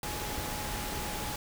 sine tone in noise, 840 Hz, G#5, 19 cents sharp, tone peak -42 dBFS, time 0.03-1.36 s, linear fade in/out 2 ms, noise pink, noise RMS -36 dBFS, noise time 0.03-1.36 s, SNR -9 dB, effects none

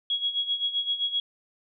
sine tone with tremolo, 3322 Hz, G#7, in tune, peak -22 dBFS, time 0.1-1.2 s, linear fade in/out 2 ms, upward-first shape sine, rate 7.7 Hz, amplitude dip 75%, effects none

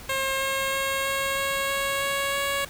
10% pulse tone with pitch steps, 536 / 539.1 / 542.2 / 545.4 / 548.5 / 551.7 / 554.9 / 558.1 Hz, C5 / C#5 / C#5 / C#5 / C#5 / C#5 / C#5 / C#5, +42 / -48 / -38 / -28 / -18 / -8 / +2 / +12 cents, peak -16 dBFS, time 0.09-2.65 s, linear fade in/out 5 ms, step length 320 ms, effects pink hiss -43 dBFS RMS until 2.69 s

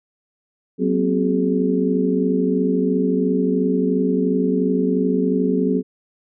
sine tone cluster, 186.5 / 237.6 / 260.5 / 372.3 / 423.6 Hz, F#3 / A#3 / C4 / F#4 / G#4, +14 / +33 / -7 / +11 / +34 cents, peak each -21 / -27 / -20 / -26 / -22 dBFS, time 0.78-5.83 s, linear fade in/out 50 ms, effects none

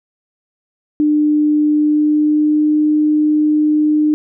sine tone with pitch glide, 300 to 303 Hz, D4 to D#4, +37 to -46 cents, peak -10 dBFS, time 1-4.14 s, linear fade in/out 0 ms, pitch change +17 cents, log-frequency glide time 1.74-2.76 s, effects none

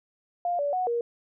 sine tone with pitch steps, 702 / 575 / 736 / 472.2 Hz, F5 / D5 / F#5 / A#4, +9 / -37 / -9 / +22 cents, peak -24 dBFS, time 0.45-1.01 s, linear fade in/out 2 ms, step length 140 ms, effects none

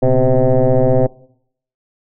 sine tone with frequency modulation, 261.6 Hz, C4, in tune, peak -8 dBFS, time 0.02-1.07 s, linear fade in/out 10 ms, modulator 127 Hz, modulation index 3.1, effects noise-tail reverb RT60 0.7 s tail -22 dB re dry + tanh soft clip ceiling -4 dBFS

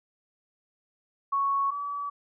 sine tone pair in turn, 1108.7 / 1145.1 Hz, C#6 / D6, 0 / -44 cents, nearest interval minor second, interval 56 cents, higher second, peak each -23 / -30 dBFS, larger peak first, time 1.32-1.71 / 1.71-2.1 s, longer neither, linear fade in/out 10 ms, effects none

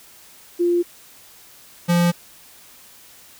sine / square tone pair in turn, 348.3 / 173.35 Hz, F4 / F3, -5 / -13 cents, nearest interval octave, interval 1208 cents, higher first, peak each -15 dBFS, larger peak neither, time 0.59-0.83 / 1.88-2.12 s, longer neither, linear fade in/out 20 ms, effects white hiss -47 dBFS RMS until 3.39 s

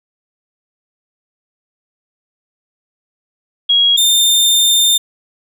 sine / sawtooth tone pair in turn, 3300 / 3612 Hz, G#7 / A7, -12 / +45 cents, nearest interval major second, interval 157 cents, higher second, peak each -8 / -6 dBFS, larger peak second, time 3.69-3.97 / 3.97-4.98 s, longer second, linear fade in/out 10 ms, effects none

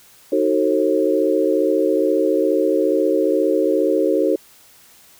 sine chord, D# diminished seventh, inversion none, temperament just, 311.1 / 373.4 / 448 / 537.6 Hz, D#4 / F#4 / A4 / C5, 0 / +16 / +31 / +47 cents, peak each -20 dBFS, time 0.32-4.36 s, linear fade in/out 5 ms, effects white hiss -49 dBFS RMS until 5.19 s

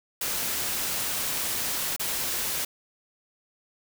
white noise with dropouts, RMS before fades -29 dBFS, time 0.21-2.65 s, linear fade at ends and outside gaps 5 ms, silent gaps 1.964-1.995 s, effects none

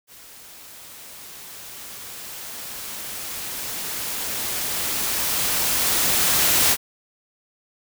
white noise with level ramp, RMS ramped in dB -45 to -17 dBFS, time 0.07-6.77 s, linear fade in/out 50 ms, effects none

